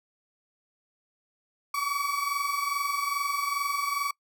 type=tone pair together; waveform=35% pulse; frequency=1127.6 / 1150 Hz; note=C#6 / D6; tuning=+29 / -37 cents; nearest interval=unison; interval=34 cents; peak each=-28 dBFS; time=1.74-4.11 s; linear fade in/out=5 ms; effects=noise-tail reverb RT60 0.1 s tail -25 dB re dry